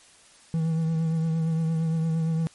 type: tone with vibrato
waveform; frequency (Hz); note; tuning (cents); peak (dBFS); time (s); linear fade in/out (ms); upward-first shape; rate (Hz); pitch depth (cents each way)
triangle; 162; E3; -30; -20; 0.54-2.47; 0; triangle; 8.7; 36
effects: white hiss -54 dBFS RMS until 2.54 s + MP3 48 kbps